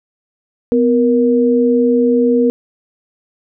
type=tone pair together; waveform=sine; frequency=250.2 / 471.4 Hz; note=B3 / A#4; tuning=+23 / +19 cents; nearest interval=major seventh; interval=1096 cents; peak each=-12 dBFS; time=0.72-2.5 s; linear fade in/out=0 ms; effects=none